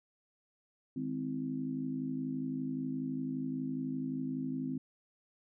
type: harmonic tone with a mistuned harmonic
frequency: 51.91 Hz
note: G#1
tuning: in tune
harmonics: 3 / 4 / 5 / 6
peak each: -42 / -44 / -35 / -45 dBFS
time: 0.96-4.78 s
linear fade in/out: 5 ms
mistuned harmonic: 6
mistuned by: +72 cents
effects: none